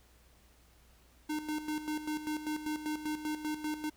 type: tone with tremolo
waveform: square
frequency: 304.9 Hz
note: D#4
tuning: 35 cents flat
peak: -33 dBFS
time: 1.29-3.9 s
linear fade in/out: 10 ms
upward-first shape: square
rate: 5.1 Hz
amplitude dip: 65%
effects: added 60 Hz sine -63 dBFS peak until 3.96 s + pink hiss -65 dBFS RMS until 3.96 s